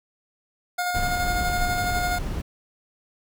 25% pulse tone with tremolo, 714 Hz, F5, 38 cents sharp, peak -19 dBFS, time 0.78-2.19 s, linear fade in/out 10 ms, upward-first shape square, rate 12 Hz, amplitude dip 25%
brown noise, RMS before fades -28 dBFS, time 0.94-2.42 s, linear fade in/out 10 ms
effects none

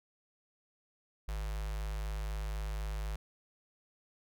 square tone with notch filter, 52 Hz, G#1, 3 cents sharp, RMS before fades -37 dBFS, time 1.28-3.16 s, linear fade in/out 5 ms, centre 260 Hz, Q 0.63, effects none

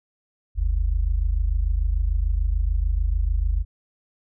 sine tone pair together, 45.72 / 72.5 Hz, F#1 / D2, -20 / -22 cents, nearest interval minor sixth, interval 798 cents, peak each -20 / -24 dBFS, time 0.55-3.65 s, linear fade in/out 50 ms, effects none

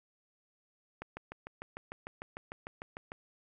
click train, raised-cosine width 0.5 ms, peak -26 dBFS, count 15, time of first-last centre 1.02-3.119 s, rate 6.67 Hz, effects none

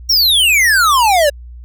square exponential sweep, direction down, 5720 to 554.4 Hz, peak -9 dBFS, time 0.09-1.3 s, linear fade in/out 10 ms, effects added 60 Hz sine -30 dBFS peak until 1.64 s

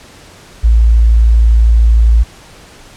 sine tone, 56.4 Hz, A1, 44 cents sharp, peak -4 dBFS, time 0.63-2.24 s, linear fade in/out 20 ms, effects pink hiss -38 dBFS RMS until 2.96 s + low-pass 9000 Hz 12 dB/octave

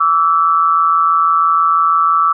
sine tone pair together, 1152.4 / 1318.5 Hz, D6 / E6, -33 / 0 cents, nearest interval major second, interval 233 cents, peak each -12 dBFS, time 0-2.33 s, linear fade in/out 10 ms, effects none

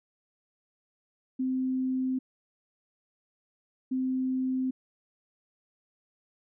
sine tone pair in turn, 259.1 / 259.1 Hz, C4 / C4, -17 / -17 cents, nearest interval unison, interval 0 cents, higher neither, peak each -26 dBFS, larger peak neither, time 1.39-2.19 / 3.91-4.71 s, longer neither, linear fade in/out 10 ms, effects none

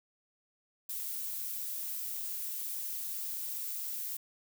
violet noise, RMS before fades -38 dBFS, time 0.89-4.17 s, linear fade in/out 5 ms, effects none

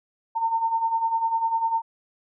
sine beating tone pair, 900 / 910 Hz, A5 / A#5, +39 / -42 cents, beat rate 10 Hz, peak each -28 / -22 dBFS, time 0.35-1.82 s, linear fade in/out 20 ms, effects none

